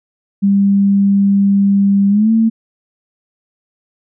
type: tone with pitch glide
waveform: sine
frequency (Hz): 198.7 to 224.3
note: G3 to A3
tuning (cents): +24 to +34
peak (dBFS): -8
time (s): 0.42-2.5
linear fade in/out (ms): 20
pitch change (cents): +210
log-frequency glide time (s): 2.09-2.31
effects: none